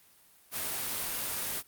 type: noise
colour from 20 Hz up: white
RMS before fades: -34 dBFS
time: 0.51-1.63 s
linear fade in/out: 50 ms
effects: white hiss -61 dBFS RMS until 1.67 s + Opus 32 kbps